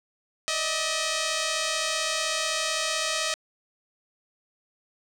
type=tone pair together; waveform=5% pulse; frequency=601.2 / 637 Hz; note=D5 / D#5; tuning=+40 / +41 cents; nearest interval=minor second; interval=101 cents; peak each=-20 / -15 dBFS; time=0.48-3.34 s; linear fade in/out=0 ms; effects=low-pass 10000 Hz 12 dB/octave + 8-bit